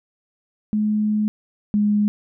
sine tone pair in turn, 212.2 / 208 Hz, G#3 / G#3, +38 / +3 cents, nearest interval unison, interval 35 cents, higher first, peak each -17 / -15 dBFS, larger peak second, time 0.73-1.28 / 1.74-2.08 s, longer first, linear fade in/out 0 ms, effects none

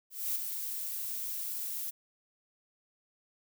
violet noise with ADSR envelope, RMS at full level -31 dBFS, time 0.1-1.91 s, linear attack 250 ms, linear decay 16 ms, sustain -6 dB, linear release 15 ms, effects none

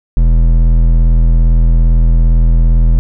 triangle tone with hard clipping, 41.2 Hz, E1, in tune, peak -7 dBFS, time 0.17-2.99 s, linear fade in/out 0 ms, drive 13 dB, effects none

